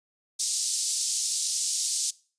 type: band-pass noise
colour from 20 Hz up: white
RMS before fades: -28 dBFS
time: 0.39-2.11 s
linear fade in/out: 10 ms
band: 4600 to 9200 Hz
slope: 24 dB/octave
effects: noise-tail reverb RT60 0.4 s tail -22 dB re dry + resampled to 22050 Hz